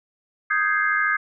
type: chord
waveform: sine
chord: Ab major seventh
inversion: second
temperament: equal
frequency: 1244.5 / 1568 / 1661.2 / 2093 Hz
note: Eb6 / G6 / Ab6 / C7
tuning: 0 / 0 / 0 / 0 cents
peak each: -24 / -24 / -23 / -26 dBFS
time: 0.5-1.17 s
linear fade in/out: 10 ms
effects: none